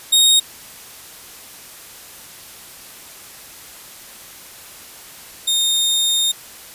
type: tone pair in turn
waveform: sawtooth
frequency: 3729 / 3676 Hz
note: A#7 / A#7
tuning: 0 / -25 cents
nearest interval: unison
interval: 25 cents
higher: first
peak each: -7 / -12 dBFS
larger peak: first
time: 0.12-0.4 / 5.47-6.32 s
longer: second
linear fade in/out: 10 ms
effects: white hiss -39 dBFS RMS until 6.74 s + resampled to 32000 Hz